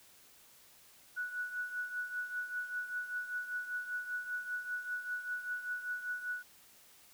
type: tone with tremolo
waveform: sine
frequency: 1474 Hz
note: F#6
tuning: 7 cents flat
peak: -33 dBFS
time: 1.16-6.43 s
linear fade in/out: 20 ms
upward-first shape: triangle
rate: 5.1 Hz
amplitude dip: 75%
effects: white hiss -61 dBFS RMS until 7.13 s